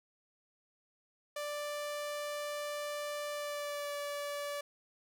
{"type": "tone with pitch glide", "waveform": "sawtooth", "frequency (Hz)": [588, 577.6], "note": ["D5", "D5"], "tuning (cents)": [2, -29], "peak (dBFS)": -33, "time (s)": [1.36, 4.61], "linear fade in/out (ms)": 5, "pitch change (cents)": -31, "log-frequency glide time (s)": [3.33, 3.95], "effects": []}